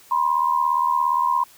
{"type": "tone pair together", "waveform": "sine", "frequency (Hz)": [969.2, 1046.5], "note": ["B5", "C6"], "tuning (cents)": [-33, 0], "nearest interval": "minor second", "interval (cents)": 133, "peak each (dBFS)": [-20, -20], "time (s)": [0.11, 1.44], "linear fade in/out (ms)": 5, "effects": ["white hiss -50 dBFS RMS until 1.57 s"]}